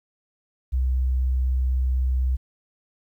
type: tone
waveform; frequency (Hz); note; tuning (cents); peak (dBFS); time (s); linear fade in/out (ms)
sine; 64; C2; -38; -19; 0.72-2.37; 20
effects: 10-bit